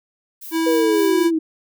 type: noise with tremolo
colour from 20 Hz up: violet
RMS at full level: -34 dBFS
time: 0.41-1.25 s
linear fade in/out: 10 ms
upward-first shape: sine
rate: 3.7 Hz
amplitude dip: 90%
type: tone with pitch glide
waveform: square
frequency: 326.3 to 328.4 Hz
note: E4 to E4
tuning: -18 to -6 cents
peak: -18 dBFS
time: 0.51-1.31 s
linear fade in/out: 50 ms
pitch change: +12 cents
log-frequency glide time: 0.91-1.01 s
type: linear sweep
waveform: sine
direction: down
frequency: 493.9 to 311.1 Hz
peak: -16 dBFS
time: 0.66-1.39 s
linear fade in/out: 10 ms
effects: none